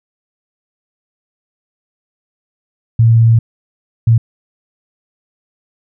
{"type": "tone bursts at uneven times", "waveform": "sine", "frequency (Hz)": 114.5, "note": "A#2", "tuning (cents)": -31, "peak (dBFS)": -5, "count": 2, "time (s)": [[2.99, 3.39], [4.07, 4.18]], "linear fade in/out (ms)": 5, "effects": []}